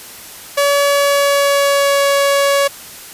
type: tone with pitch glide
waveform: sawtooth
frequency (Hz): 568 to 560.8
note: C#5 to C#5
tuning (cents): +42 to +20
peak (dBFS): -7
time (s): 0.57-2.68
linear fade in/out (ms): 10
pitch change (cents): -22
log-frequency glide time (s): 0.77-2.04
effects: white hiss -34 dBFS RMS until 3.13 s + resampled to 32000 Hz